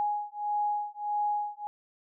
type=beating tone pair; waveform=sine; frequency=830.6 / 832.2 Hz; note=G#5 / G#5; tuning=0 / +3 cents; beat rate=1.6 Hz; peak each=-31 dBFS; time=0-1.67 s; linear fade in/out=0 ms; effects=none